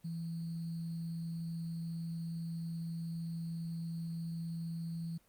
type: tone with sample-and-hold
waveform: sine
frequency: 166.1 Hz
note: E3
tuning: 13 cents sharp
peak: -37 dBFS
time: 0.04-5.18 s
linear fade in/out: 10 ms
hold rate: 4410 Hz
effects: pink hiss -69 dBFS RMS until 5.28 s + Opus 24 kbps